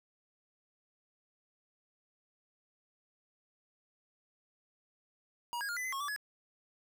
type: tone with pitch steps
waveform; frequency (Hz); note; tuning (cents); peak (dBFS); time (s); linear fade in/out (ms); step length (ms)
square; 955 / 1637 / 1417 / 2003 / 2043 / 1090 / 1157 / 1691; A#5 / G#6 / F6 / B6 / C7 / C#6 / D6 / G#6; +42 / -25 / +25 / +24 / -42 / -29 / -26 / +31; -36; 5.53-6.162; 0; 79
effects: none